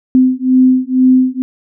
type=beating tone pair; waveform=sine; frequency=255.9 / 258 Hz; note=C4 / C4; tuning=-38 / -24 cents; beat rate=2.1 Hz; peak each=-10 dBFS; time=0.15-1.42 s; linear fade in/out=0 ms; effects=none